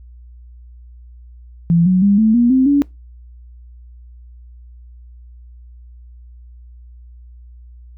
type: tone with pitch steps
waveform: sine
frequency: 169.1 / 184.4 / 201.1 / 219.3 / 239.1 / 260.8 / 284.4 Hz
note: E3 / F#3 / G3 / A3 / A#3 / C4 / C#4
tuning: +44 / -6 / +44 / -6 / +44 / -5 / +45 cents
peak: -9 dBFS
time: 1.7-2.82 s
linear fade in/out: 0 ms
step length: 160 ms
effects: noise-tail reverb RT60 0.2 s tail -23 dB re dry + added 60 Hz sine -37 dBFS peak until 7.97 s